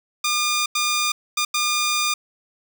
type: tone bursts at uneven times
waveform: 10% pulse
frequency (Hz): 1209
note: D6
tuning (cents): +50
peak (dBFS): -11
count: 4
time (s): 0.24-0.66 / 0.75-1.12 / 1.37-1.45 / 1.54-2.14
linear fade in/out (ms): 5
effects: none